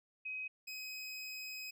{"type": "tone pair in turn", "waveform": ["sine", "25% pulse"], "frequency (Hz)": [2528, 2528], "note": ["D#7", "D#7"], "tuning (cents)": [27, 27], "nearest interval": "unison", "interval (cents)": 0, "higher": "neither", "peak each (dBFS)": [-39, -39], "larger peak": "neither", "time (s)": [[0.25, 0.48], [0.67, 1.71]], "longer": "second", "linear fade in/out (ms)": 10, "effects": []}